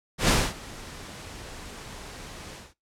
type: noise with ADSR envelope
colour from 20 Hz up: pink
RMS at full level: -19 dBFS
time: 0.18-2.74 s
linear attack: 110 ms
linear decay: 240 ms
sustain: -22 dB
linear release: 190 ms
effects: noise-tail reverb RT60 0.2 s tail -22 dB re dry + low-pass 9000 Hz 12 dB/octave